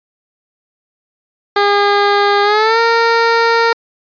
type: tone with pitch glide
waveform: 15% pulse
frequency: 406.2 to 461.2 Hz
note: G#4 to A#4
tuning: -38 to -19 cents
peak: -3 dBFS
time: 1.56-3.73 s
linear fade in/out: 5 ms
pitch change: +219 cents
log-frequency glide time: 2.43-2.79 s
effects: resampled to 11025 Hz